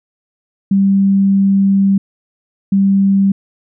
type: tone pair in turn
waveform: sine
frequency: 196 / 196 Hz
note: G3 / G3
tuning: 0 / 0 cents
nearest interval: unison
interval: 0 cents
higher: neither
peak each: -8 dBFS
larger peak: neither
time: 0.71-1.98 / 2.72-3.32 s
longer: first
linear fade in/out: 5 ms
effects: none